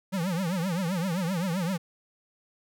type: tone with vibrato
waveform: square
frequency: 178.6 Hz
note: F3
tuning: 39 cents sharp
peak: -27 dBFS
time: 0.12-1.78 s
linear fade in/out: 20 ms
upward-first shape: triangle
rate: 7.7 Hz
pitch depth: 210 cents each way
effects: none